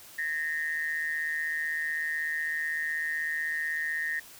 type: tone with amplitude modulation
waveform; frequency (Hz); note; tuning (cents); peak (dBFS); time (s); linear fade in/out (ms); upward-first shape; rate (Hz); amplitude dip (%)
sine; 1843; A#6; -20; -25; 0.18-4.2; 10; sine; 156; 75
effects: white hiss -50 dBFS RMS until 4.39 s